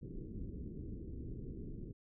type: low-pass noise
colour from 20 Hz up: pink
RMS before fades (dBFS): -45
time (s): 0.01-1.93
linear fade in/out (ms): 20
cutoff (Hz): 410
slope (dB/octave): 48
effects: none